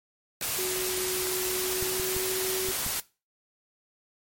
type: noise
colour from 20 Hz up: white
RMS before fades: -30 dBFS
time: 0.41-3 s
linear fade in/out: 2 ms
type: tone with pitch glide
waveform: sine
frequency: 370 to 376 Hz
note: F#4 to F#4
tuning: 0 to +28 cents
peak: -30 dBFS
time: 0.58-2.72 s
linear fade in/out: 10 ms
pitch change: +28 cents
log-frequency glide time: 1.57-2.38 s
type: clicks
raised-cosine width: 5 ms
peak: -25 dBFS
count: 5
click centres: 1.826 / 1.998 / 2.165 / 2.687 / 2.864 s
effects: noise-tail reverb RT60 0.3 s tail -20 dB re dry + MP3 64 kbps